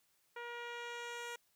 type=tone with low-pass filter sweep; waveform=10% pulse; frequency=475.8 Hz; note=A#4; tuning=35 cents sharp; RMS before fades=-45 dBFS; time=0.36-1.36 s; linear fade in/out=5 ms; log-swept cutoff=2100 to 11000 Hz; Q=0.76; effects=white hiss -75 dBFS RMS until 1.55 s